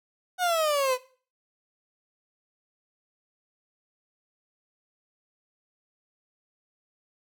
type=exponential sweep; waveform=30% pulse; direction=down; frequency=741 to 495 Hz; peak=-20 dBFS; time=0.38-0.98 s; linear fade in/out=50 ms; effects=noise-tail reverb RT60 0.4 s tail -18 dB re dry